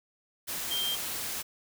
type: tone in noise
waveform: sine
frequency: 3173 Hz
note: G7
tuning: 20 cents sharp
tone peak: -29 dBFS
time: 0.7-0.96 s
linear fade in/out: 20 ms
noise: white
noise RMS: -35 dBFS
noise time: 0.47-1.43 s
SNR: +3 dB
effects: none